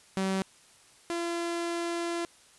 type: tone pair in turn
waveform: sawtooth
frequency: 191.3 / 340.9 Hz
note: G3 / F4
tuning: -42 / -42 cents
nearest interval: minor seventh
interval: 1000 cents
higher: second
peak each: -23 / -26 dBFS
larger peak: first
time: 0.17-0.42 / 1.1-2.25 s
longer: second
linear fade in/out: 0 ms
effects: white hiss -58 dBFS RMS until 2.58 s + resampled to 24000 Hz